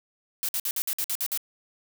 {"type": "noise bursts", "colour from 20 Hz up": "blue", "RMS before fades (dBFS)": -28, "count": 9, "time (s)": [0.43, 1.375], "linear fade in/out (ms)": 0, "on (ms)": 57, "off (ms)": 54, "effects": []}